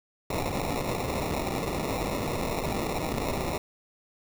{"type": "noise with sample-and-hold", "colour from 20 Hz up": "violet", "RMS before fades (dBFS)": -30, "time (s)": [0.3, 3.58], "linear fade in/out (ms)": 2, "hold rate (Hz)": 1575, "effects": []}